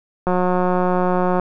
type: click train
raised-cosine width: 1 ms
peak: -6 dBFS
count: 205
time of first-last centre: 0.27-1.397 s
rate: 181 Hz
effects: none